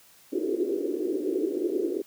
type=band-pass noise; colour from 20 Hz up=white; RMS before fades=-28 dBFS; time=0.32-2.02 s; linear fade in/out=10 ms; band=310 to 410 Hz; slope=48 dB/octave; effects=white hiss -56 dBFS RMS until 2.06 s + high-pass 60 Hz 12 dB/octave